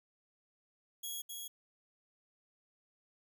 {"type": "tone with echo", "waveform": "10% pulse", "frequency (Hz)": 3322, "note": "G#7", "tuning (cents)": 0, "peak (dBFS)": -31, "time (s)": [1.03, 1.22], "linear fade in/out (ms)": 10, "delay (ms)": 260, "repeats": 1, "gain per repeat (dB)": -3, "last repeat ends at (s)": 1.48, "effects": []}